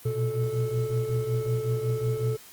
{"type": "tone cluster", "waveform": "triangle", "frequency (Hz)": [118.8, 124.2, 436.8], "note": ["A#2", "B2", "A4"], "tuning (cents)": [33, 10, -13], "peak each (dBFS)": -27, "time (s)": [0.05, 2.37], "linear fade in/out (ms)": 10, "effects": ["white hiss -49 dBFS RMS until 2.52 s", "Opus 32 kbps"]}